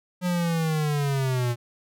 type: linear sweep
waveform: square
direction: down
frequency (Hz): 181.3 to 117.9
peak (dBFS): -23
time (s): 0.21-1.56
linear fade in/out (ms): 50
effects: none